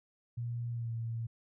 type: tone with pitch glide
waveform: sine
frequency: 118.8 to 114.89 Hz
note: A#2 to A#2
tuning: +33 to -25 cents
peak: -34 dBFS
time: 0.37-1.27 s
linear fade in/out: 10 ms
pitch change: -58 cents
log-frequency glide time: 0.71-0.92 s
effects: none